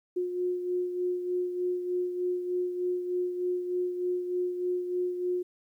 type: beating tone pair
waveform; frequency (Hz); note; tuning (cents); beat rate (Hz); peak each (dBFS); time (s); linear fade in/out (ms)
sine; 359.1 / 362.4; F4 / F#4; +48 / -36; 3.3; -28 / -37; 0.16-5.43; 10
effects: 11-bit